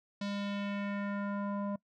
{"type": "tone with low-pass filter sweep", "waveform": "square", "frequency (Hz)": 201.8, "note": "G#3", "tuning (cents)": -49, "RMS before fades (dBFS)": -36, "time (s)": [0.21, 1.76], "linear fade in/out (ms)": 5, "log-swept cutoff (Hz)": [4600, 830], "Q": 2, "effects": ["noise-tail reverb RT60 0.1 s tail -22 dB re dry"]}